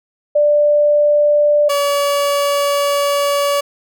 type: tone pair in turn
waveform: sine / 30% pulse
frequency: 590 / 569.9 Hz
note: D5 / C#5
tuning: +8 / +48 cents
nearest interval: minor second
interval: 60 cents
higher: first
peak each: -9 / -11 dBFS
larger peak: first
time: 0.35-1.69 / 1.69-3.61 s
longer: second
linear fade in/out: 10 ms
effects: none